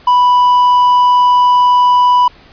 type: tone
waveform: triangle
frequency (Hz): 987.8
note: B5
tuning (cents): 0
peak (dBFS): -4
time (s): 0.07-2.28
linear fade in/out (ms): 5
effects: pink hiss -42 dBFS RMS until 2.52 s + resampled to 11025 Hz